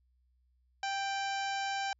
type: harmonic tone with a mistuned harmonic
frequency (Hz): 787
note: G5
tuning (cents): +7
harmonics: 1 / 2 / 3 / 4 / 5 / 6 / 7 / 8 / 9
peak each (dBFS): -34 / -39 / -43 / -45 / -47 / -50 / -47 / -53 / -52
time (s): 0.83-1.93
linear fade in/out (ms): 2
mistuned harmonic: 4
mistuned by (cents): -51
effects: added 62 Hz sine -68 dBFS peak until 1.99 s